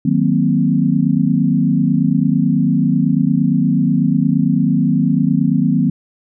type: chord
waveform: sine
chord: C half-diminished seventh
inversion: first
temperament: equal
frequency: 155.56 / 185 / 233.1 / 261.6 Hz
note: Eb3 / Gb3 / Bb3 / C4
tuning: 0 / 0 / 0 / 0 cents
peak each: -17 dBFS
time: 0.05-5.9 s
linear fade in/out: 5 ms
effects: none